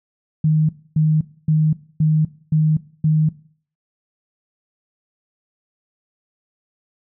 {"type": "tone bursts", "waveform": "sine", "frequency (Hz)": 155.3, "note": "D#3", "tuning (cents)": -3, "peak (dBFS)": -12, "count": 6, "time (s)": [0.44, 3.29], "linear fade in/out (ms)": 5, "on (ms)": 250, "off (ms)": 270, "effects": ["noise-tail reverb RT60 0.5 s tail -19 dB re dry"]}